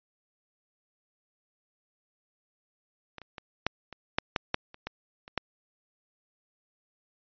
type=clicks; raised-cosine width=0.3 ms; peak=-25 / -29 / -24 / -9 / -26 / -8 / -10 / -9 / -30 / -18 / -29 / -11 dBFS; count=12; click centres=3.183 / 3.217 / 3.382 / 3.666 / 3.927 / 4.185 / 4.362 / 4.544 / 4.744 / 4.87 / 5.279 / 5.377 s; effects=resampled to 11025 Hz